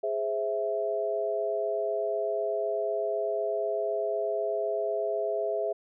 sine chord, Ab augmented, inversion none, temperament equal, 415.3 / 523.3 / 659.3 Hz, Ab4 / C5 / E5, 0 / 0 / 0 cents, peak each -31 / -35 / -29 dBFS, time 0.03-5.73 s, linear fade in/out 10 ms, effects none

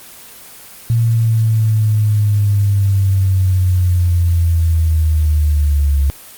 sine linear sweep, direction down, 116.54 to 69.3 Hz, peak -10 dBFS, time 0.9-6.1 s, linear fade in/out 0 ms, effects white hiss -37 dBFS RMS until 6.37 s + Opus 24 kbps

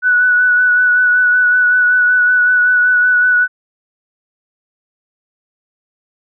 sine tone with vibrato, 1480 Hz, F#6, in tune, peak -8 dBFS, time 0.02-3.48 s, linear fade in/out 50 ms, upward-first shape sine, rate 5.3 Hz, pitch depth 21 cents each way, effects none

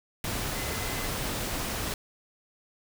sine tone in noise, 2037 Hz, C7, 47 cents flat, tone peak -42 dBFS, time 0.55-1.07 s, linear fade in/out 2 ms, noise pink, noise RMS -32 dBFS, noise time 0.24-1.94 s, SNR -13 dB, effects none

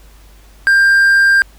triangle tone, 1592 Hz, G6, 26 cents sharp, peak -5 dBFS, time 0.67-1.42 s, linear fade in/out 0 ms, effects added 50 Hz sine -40 dBFS peak until 1.58 s + pink hiss -48 dBFS RMS until 1.58 s

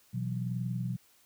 sine chord, B suspended fourth, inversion none, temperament just, 123.47 / 164.63 / 185.21 Hz, B2 / E3 / F#3, 0 / -2 / +2 cents, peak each -33 / -39 / -36 dBFS, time 0.13-0.97 s, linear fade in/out 20 ms, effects white hiss -64 dBFS RMS until 1.25 s

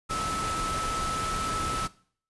sine tone in noise, 1307 Hz, E6, 15 cents flat, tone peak -29 dBFS, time 0.09-1.88 s, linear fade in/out 20 ms, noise pink, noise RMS -33 dBFS, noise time 0.09-1.88 s, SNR +1 dB, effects noise-tail reverb RT60 0.5 s tail -19 dB re dry + resampled to 24000 Hz

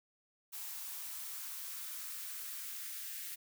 blue noise with high-pass filter sweep, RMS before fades -44 dBFS, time 0.52-3.36 s, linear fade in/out 20 ms, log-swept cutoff 800 to 1800 Hz, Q 1.8, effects none

